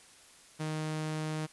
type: tone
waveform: sawtooth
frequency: 155.5 Hz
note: D#3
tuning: 1 cent flat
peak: -29 dBFS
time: 0.59-1.47 s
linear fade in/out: 20 ms
effects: white hiss -57 dBFS RMS until 1.52 s + resampled to 24000 Hz